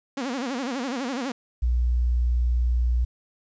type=tone with vibrato; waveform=sawtooth; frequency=257.1 Hz; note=C4; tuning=30 cents flat; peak=-23 dBFS; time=0.17-1.32 s; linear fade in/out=5 ms; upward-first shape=sine; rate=12 Hz; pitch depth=170 cents each way
type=tone; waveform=sine; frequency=60.3 Hz; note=B1; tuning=41 cents flat; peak=-19 dBFS; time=1.62-3.05 s; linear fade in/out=10 ms
effects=resampled to 16000 Hz + 10-bit